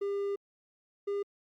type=tone pair in turn; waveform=triangle; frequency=400.7 / 403.3 Hz; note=G4 / G4; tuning=+38 / +49 cents; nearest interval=unison; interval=11 cents; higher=second; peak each=-28 dBFS; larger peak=neither; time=0.01-0.36 / 1.07-1.23 s; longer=first; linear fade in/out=10 ms; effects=Opus 48 kbps